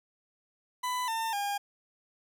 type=tone with pitch steps; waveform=40% pulse; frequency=998 / 901 / 810 Hz; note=B5 / A5 / G#5; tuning=+18 / +41 / -43 cents; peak=-29 dBFS; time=0.83-1.58 s; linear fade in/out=10 ms; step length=250 ms; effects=none